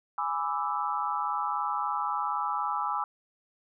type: chord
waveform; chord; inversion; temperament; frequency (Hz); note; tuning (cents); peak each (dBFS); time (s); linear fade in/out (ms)
sine; E dominant seventh; first; equal with one note detuned; 830.6 / 991.8 / 1174.7 / 1318.5; G#5 / B5 / D6 / E6; 0 / +7 / 0 / 0; -33; 0.18-3.04; 2
effects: none